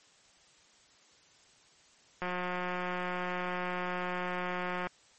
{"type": "click train", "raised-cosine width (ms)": 0.5, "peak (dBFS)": -20, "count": 478, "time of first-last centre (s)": [2.22, 4.87], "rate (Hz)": 180, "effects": ["white hiss -62 dBFS RMS until 5.18 s", "MP3 32 kbps"]}